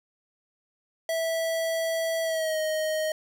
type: tone with pitch glide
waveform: square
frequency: 655 to 624.7 Hz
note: E5 to D#5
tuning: -11 to +7 cents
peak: -26 dBFS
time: 1.09-3.12 s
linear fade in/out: 2 ms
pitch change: -82 cents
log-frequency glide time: 2.23-2.59 s
effects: none